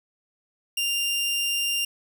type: tone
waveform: sawtooth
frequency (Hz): 2793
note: F7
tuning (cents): -1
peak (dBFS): -20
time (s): 0.77-1.85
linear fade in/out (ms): 5
effects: none